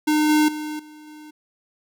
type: tone with level steps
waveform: square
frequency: 304.1 Hz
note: D#4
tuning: 40 cents flat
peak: -17 / -15 / -28 / -42 / -40 dBFS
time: 0.07-1.31 s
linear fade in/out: 10 ms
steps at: 0.29 / 0.48 / 0.79 / 1.07 s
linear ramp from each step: 5 ms
effects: none